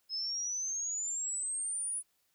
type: exponential sweep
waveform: sine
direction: up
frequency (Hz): 5120 to 9956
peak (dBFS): -33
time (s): 0.09-2.03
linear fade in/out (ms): 50
effects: white hiss -75 dBFS RMS until 2.34 s